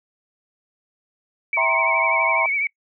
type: tone with vibrato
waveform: sine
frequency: 2254 Hz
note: C#7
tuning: 28 cents sharp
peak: -19 dBFS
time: 1.53-2.67 s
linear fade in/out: 2 ms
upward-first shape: triangle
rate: 12 Hz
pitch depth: 65 cents each way
type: chord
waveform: sine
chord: C dominant seventh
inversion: first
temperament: just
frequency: 654.1 / 784.9 / 941.9 / 1046.5 Hz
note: E5 / G5 / Bb5 / C6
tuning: -14 / +2 / +18 / 0 cents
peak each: -24 / -29 / -23 / -24 dBFS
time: 1.57-2.46 s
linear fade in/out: 2 ms
effects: noise-tail reverb RT60 0.1 s tail -25 dB re dry